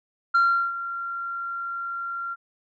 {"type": "tone with ADSR envelope", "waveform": "sine", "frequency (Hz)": 1378, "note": "F6", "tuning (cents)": -24, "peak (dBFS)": -13, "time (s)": [0.34, 2.36], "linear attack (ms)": 12, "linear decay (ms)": 370, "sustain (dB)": -15, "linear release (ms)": 35, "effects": ["tanh soft clip ceiling -14 dBFS"]}